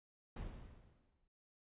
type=noise with exponential decay; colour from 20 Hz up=brown; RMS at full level=-43 dBFS; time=0.36-1.28 s; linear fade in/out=5 ms; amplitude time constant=200 ms; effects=noise-tail reverb RT60 0.1 s tail -22 dB re dry + resampled to 8000 Hz